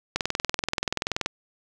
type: click train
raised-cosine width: 0.2 ms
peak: -7 dBFS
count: 24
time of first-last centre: 0.16-1.26 s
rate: 20.9 Hz
effects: none